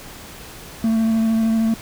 triangle tone with vibrato, 223.8 Hz, A3, 30 cents sharp, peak -13 dBFS, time 0.84-1.74 s, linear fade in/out 2 ms, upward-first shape sine, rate 13 Hz, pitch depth 16 cents each way, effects pink hiss -38 dBFS RMS until 1.81 s

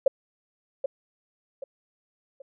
sine tone with echo, 542 Hz, C#5, 39 cents flat, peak -14 dBFS, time 0.06-0.08 s, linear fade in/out 5 ms, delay 780 ms, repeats 3, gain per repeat -9 dB, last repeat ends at 2.42 s, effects none

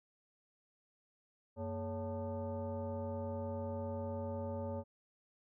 sine tone with frequency modulation, 233.1 Hz, A#3, in tune, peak -37 dBFS, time 1.56-4.84 s, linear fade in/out 50 ms, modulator 326 Hz, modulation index 1.6, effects none

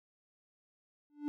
triangle tone with exponential growth, 293.7 Hz, D4, in tune, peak -28 dBFS, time 1.1-1.28 s, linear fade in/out 0 ms, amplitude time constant 37 ms, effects none

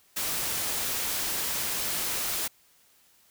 white noise, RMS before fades -30 dBFS, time 0.16-2.48 s, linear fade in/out 10 ms, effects white hiss -62 dBFS RMS until 3.3 s

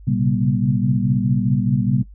sine tone cluster, 117.3 / 131.7 / 136.5 / 194.5 / 238.3 Hz, A#2 / C3 / C#3 / G3 / A#3, +11 / +12 / -26 / -13 / +38 cents, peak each -23 / -21 / -22 / -21 / -23 dBFS, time 0.07-2.03 s, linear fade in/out 10 ms, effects noise-tail reverb RT60 0.1 s tail -18 dB re dry + added 50 Hz sine -38 dBFS peak until 2.14 s

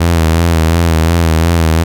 sawtooth tone with vibrato, 82.5 Hz, E2, 2 cents sharp, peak -4 dBFS, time 0-1.84 s, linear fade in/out 10 ms, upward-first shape sine, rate 2.8 Hz, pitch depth 58 cents each way, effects none

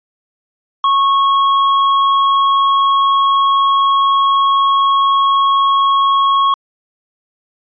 sine tone with hard clipping, 1099 Hz, C#6, 15 cents flat, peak -11 dBFS, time 0.84-6.54 s, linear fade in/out 2 ms, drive 7 dB, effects resampled to 11025 Hz

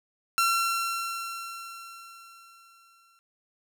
sawtooth tone with exponential decay, 1359 Hz, F6, 48 cents flat, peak -17 dBFS, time 0.38-3.19 s, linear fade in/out 0 ms, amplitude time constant 610 ms, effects none

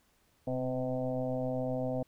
sine tone with frequency modulation, 384.8 Hz, G4, 32 cents flat, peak -30 dBFS, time 0.47-2.03 s, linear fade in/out 5 ms, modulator 127 Hz, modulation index 2.4, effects pink hiss -70 dBFS RMS until 2.07 s

